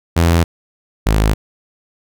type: tone pair in turn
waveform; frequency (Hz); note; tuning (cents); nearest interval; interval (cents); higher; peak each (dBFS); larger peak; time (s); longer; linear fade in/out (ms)
sawtooth; 84.2 / 53.04; E2 / G#1; +37 / +37; minor sixth; 800; first; -6 / -7; first; 0.16-0.44 / 1.06-1.34; neither; 10
effects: none